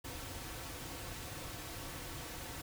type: noise with comb filter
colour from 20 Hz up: pink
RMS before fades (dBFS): -45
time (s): 0.04-2.62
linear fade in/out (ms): 10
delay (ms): 4.9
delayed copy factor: -0.5
effects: none